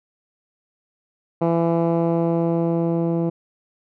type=tone with low-pass filter sweep; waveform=10% pulse; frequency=167.5 Hz; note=E3; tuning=28 cents sharp; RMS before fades=-20 dBFS; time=1.41-3.3 s; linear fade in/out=10 ms; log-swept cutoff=760 to 370 Hz; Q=0.79; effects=none